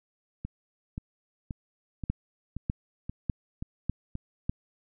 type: two click trains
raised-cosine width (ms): 5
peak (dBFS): -22 / -15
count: 8 / 5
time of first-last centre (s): 0.45-4.154 / 2.1-4.495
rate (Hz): 1.89 / 1.67
effects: none